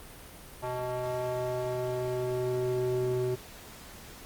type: tone with band-pass filter sweep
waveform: square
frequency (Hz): 125.4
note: B2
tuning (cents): +27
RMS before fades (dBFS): -31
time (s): 0.62-3.36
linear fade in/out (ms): 20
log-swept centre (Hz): 770 to 330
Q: 2.3
effects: pink hiss -48 dBFS RMS until 4.25 s + Opus 32 kbps